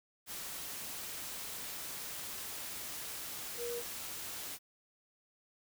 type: tone in noise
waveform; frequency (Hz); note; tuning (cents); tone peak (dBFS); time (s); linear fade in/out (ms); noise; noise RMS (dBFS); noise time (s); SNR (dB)
sine; 476.1; A#4; +37; -37; 3.57-3.83; 50; white; -43; 0.26-4.59; +3
effects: none